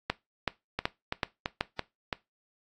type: two click trains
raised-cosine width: 0.3 ms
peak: -13 / -10 dBFS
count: 5 / 5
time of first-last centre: 0.79-2.128 / 0.1-1.609 s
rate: 2.99 / 2.65 Hz
effects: noise-tail reverb RT60 0.2 s tail -19 dB re dry + AAC 48 kbps